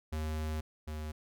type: tone pair in turn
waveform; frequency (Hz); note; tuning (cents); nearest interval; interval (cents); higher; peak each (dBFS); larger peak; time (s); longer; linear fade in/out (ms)
square; 77.78 / 76.84; D#2 / D#2; 0 / -21; unison; 21; first; -34 / -38; first; 0.12-0.61 / 0.87-1.12; first; 10
effects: none